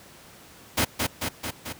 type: noise with echo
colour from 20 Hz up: pink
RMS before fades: -22 dBFS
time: 0.77-0.85 s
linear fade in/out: 10 ms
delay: 220 ms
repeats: 4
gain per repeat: -3 dB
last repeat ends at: 1.73 s
effects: pink hiss -49 dBFS RMS until 1.79 s + high-pass 80 Hz 12 dB/octave